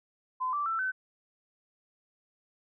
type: tone with pitch steps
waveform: sine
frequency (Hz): 1022 / 1167.2 / 1333 / 1522.5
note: C6 / D6 / E6 / F#6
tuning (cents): -41 / -11 / +19 / +49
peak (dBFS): -28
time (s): 0.4-0.92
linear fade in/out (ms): 20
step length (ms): 130
effects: none